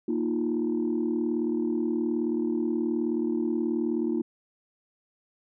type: chord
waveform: sine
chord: Bb suspended fourth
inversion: none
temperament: just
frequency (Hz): 233.1 / 310.8 / 349.6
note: Bb3 / Eb4 / F4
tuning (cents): 0 / -2 / +2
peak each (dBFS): -28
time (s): 0.08-4.22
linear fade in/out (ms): 5
effects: tanh soft clip ceiling -18 dBFS